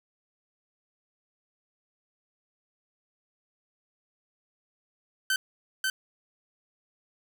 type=tone with echo; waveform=sawtooth; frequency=1537 Hz; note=G6; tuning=35 cents flat; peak=-20 dBFS; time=5.3-5.36 s; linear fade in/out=2 ms; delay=540 ms; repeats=1; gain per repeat=-2 dB; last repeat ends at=5.9 s; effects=none